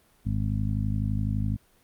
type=harmonic tone; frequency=51.91 Hz; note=G#1; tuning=in tune; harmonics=1 / 2 / 3 / 4 / 5; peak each=-30 / -27 / -35 / -32 / -37 dBFS; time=0.25-1.57 s; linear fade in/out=20 ms; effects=pink hiss -62 dBFS RMS until 1.83 s + Opus 32 kbps